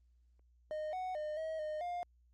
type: tone with pitch steps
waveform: triangle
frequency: 615 / 741 / 608 / 637 / 613 / 706 Hz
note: D#5 / F#5 / D#5 / D#5 / D#5 / F5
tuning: -20 / +2 / -40 / +41 / -26 / +19 cents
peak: -35 dBFS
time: 0.71-2.03 s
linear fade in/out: 0 ms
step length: 220 ms
effects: added 60 Hz sine -65 dBFS peak until 2.33 s + Opus 24 kbps